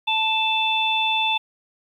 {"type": "harmonic tone", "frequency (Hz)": 880, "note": "A5", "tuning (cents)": 0, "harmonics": [1, 3, 4], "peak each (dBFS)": [-23, -23, -23], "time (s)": [0.07, 1.38], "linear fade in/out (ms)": 10, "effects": ["9-bit"]}